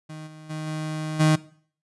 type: tone with level steps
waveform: 35% pulse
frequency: 155.56 Hz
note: D#3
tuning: in tune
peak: -34 / -40 / -28 / -26 / -14 dBFS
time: 0.09-1.36 s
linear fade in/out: 10 ms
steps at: 0.26 / 0.49 / 0.66 / 1.19 s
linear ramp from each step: 20 ms
effects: noise-tail reverb RT60 0.5 s tail -19 dB re dry + resampled to 24000 Hz